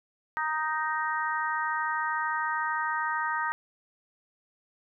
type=harmonic tone; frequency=311.1 Hz; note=D#4; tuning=in tune; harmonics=3 / 4 / 5 / 6; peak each=-31 / -32 / -33 / -34 dBFS; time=0.37-3.52 s; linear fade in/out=0 ms; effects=none